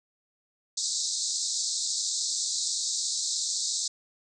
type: band-pass noise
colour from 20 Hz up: white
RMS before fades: -30 dBFS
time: 0.77-3.88 s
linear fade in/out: 5 ms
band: 3800 to 8100 Hz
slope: 96 dB/octave
effects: none